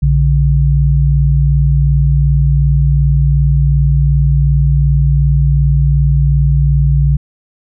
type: tone pair together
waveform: sine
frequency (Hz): 60 / 142.7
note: B1 / D3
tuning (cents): -49 / -49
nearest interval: octave + minor third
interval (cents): 1500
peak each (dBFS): -10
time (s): 0.02-7.17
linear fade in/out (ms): 10
effects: none